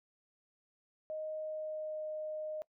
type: tone with pitch glide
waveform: sine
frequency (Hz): 622.3 to 617.3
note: D#5 to D#5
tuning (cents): 0 to -14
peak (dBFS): -37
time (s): 1.1-2.62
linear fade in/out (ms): 0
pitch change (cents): -14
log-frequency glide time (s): 1.36-2.06
effects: noise-tail reverb RT60 0.1 s tail -21 dB re dry